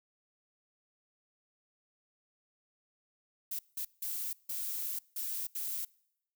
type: noise bursts at uneven times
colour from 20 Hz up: violet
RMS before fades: -37 dBFS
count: 6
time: 3.51-3.59 / 3.77-3.85 / 4.02-4.33 / 4.49-4.99 / 5.16-5.47 / 5.55-5.85 s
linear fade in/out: 5 ms
effects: noise-tail reverb RT60 0.8 s tail -25 dB re dry